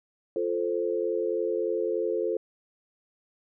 sine chord, F major, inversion none, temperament equal, 349.2 / 440 / 523.3 Hz, F4 / A4 / C5, 0 / 0 / 0 cents, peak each -30 / -28 / -31 dBFS, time 0.36-2.37 s, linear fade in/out 2 ms, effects none

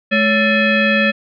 sine tone with frequency modulation, 987.8 Hz, B5, in tune, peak -11 dBFS, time 0.11-1.12 s, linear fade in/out 20 ms, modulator 774 Hz, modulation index 2.4, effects none

